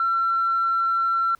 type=tone; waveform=sine; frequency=1353 Hz; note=E6; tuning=45 cents sharp; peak=-18 dBFS; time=0-1.35 s; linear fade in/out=2 ms; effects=tanh soft clip ceiling -14 dBFS + pink hiss -61 dBFS RMS until 1.39 s